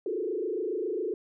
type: tone with frequency modulation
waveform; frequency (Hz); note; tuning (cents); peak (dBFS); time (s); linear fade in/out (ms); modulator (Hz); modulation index
sine; 397; G4; +22; -28; 0.06-1.14; 2; 27.3; 2.2
effects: none